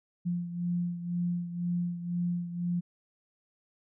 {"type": "beating tone pair", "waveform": "sine", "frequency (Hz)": [174.3, 176.3], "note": ["F3", "F3"], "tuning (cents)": [-3, 17], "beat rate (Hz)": 2, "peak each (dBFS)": [-30, -36], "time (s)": [0.25, 2.81], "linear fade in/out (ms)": 20, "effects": []}